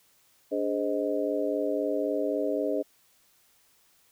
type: harmonic tone with a mistuned harmonic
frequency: 103.83 Hz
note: G#2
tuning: in tune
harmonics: 3 / 4 / 5 / 6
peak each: -31 / -31 / -31 / -31 dBFS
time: 0.51-2.83 s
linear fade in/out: 20 ms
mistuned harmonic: 3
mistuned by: -120 cents
effects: white hiss -64 dBFS RMS until 4.11 s